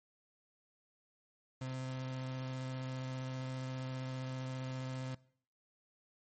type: tone with vibrato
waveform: 35% pulse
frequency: 130 Hz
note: C3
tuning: 11 cents flat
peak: -37 dBFS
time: 1.61-5.15 s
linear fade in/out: 5 ms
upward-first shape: sine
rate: 15 Hz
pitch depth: 9 cents each way
effects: noise-tail reverb RT60 0.6 s tail -22 dB re dry + MP3 32 kbps